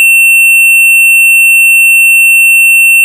sine tone with hard clipping, 2700 Hz, E7, 41 cents sharp, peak -3 dBFS, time 0-3.04 s, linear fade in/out 0 ms, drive 10 dB, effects none

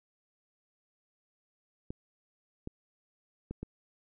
clicks, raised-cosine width 3 ms, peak -25 dBFS, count 4, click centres 1.905 / 2.674 / 3.51 / 3.63 s, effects none

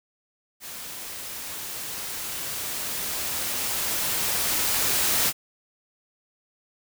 white noise with level ramp, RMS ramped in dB -38 to -22 dBFS, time 0.6-5.33 s, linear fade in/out 50 ms, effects none

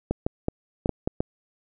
clicks, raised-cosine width 2 ms, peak -10 dBFS, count 7, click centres 0.11 / 0.265 / 0.484 / 0.859 / 0.893 / 1.075 / 1.205 s, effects none

